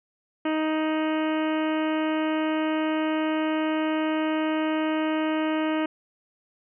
harmonic tone with a mistuned harmonic, 312.5 Hz, D#4, 8 cents sharp, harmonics 1 / 2 / 3 / 4 / 5 / 6 / 7 / 8 / 9 / 10, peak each -24 / -30 / -34 / -36 / -38 / -40 / -41 / -42 / -43 / -44 dBFS, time 0.45-5.86 s, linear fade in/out 5 ms, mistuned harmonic 10, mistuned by -52 cents, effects none

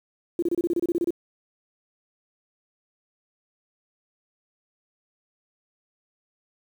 sine tone bursts, 344.1 Hz, F4, 26 cents flat, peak -20 dBFS, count 12, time 0.39-1.106 s, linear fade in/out 2 ms, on 34 ms, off 28 ms, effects 8-bit

